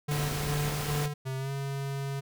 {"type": "tone with tremolo", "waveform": "square", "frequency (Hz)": 146.9, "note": "D3", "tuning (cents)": 1, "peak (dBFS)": -29, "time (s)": [0.08, 1.14], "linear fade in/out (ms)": 10, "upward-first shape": "square", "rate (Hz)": 2.5, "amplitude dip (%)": 40}
{"type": "noise", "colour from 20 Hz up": "pink", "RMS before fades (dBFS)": -35, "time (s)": [0.11, 1.06], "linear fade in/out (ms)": 2}
{"type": "tone with pitch glide", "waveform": "square", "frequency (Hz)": [132.3, 138.08], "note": ["C3", "C#3"], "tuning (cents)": [20, -6], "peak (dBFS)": -32, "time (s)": [1.25, 2.21], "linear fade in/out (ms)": 20, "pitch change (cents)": 74, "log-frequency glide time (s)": [1.37, 1.51]}
{"effects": []}